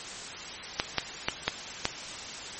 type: clicks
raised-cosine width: 0.2 ms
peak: -6 dBFS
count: 5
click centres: 0.799 / 0.983 / 1.285 / 1.48 / 1.854 s
effects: white hiss -39 dBFS RMS until 2.59 s + MP3 32 kbps